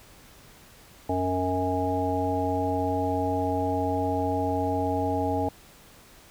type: harmonic tone with a mistuned harmonic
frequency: 91.7 Hz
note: F#2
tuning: 15 cents flat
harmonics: 1 / 3 / 5 / 7 / 9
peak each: -31 / -29 / -31 / -31 / -29 dBFS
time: 1.09-5.49 s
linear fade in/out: 5 ms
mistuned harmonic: 3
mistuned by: +18 cents
effects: pink hiss -52 dBFS RMS until 6.3 s